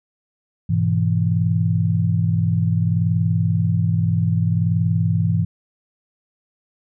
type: chord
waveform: sine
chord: E major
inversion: first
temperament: just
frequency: 103.01 / 123.61 / 164.81 Hz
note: G#2 / B2 / E3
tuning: -14 / +2 / 0 cents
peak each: -19 / -23 / -19 dBFS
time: 0.69-5.45 s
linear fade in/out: 10 ms
effects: none